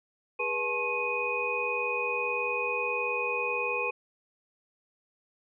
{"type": "tone cluster", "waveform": "sine", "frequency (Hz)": [408.4, 486.8, 862, 1077, 2493], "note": ["G#4", "B4", "A5", "C6", "D#7"], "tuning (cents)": [-29, -25, -36, 50, 3], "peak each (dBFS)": [-38, -33, -38, -36, -30], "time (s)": [0.39, 3.91], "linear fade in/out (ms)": 10, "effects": []}